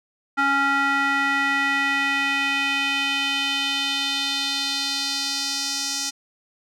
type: tone with band-pass filter sweep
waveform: square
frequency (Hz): 277.2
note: C#4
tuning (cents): 0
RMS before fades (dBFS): -23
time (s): 0.37-6.11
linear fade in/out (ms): 20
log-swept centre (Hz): 1400 to 5800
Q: 2.6
effects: none